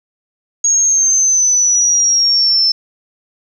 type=exponential sweep; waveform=sine; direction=down; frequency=6610 to 5290 Hz; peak=-9 dBFS; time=0.64-2.72 s; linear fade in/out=5 ms; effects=8-bit